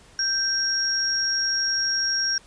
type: tone pair together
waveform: sine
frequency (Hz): 1568 / 5588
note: G6 / F8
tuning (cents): 0 / 0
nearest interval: octave + minor seventh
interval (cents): 2200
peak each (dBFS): -27 / -22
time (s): 0.19-2.38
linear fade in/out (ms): 2
effects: pink hiss -52 dBFS RMS until 2.46 s + resampled to 22050 Hz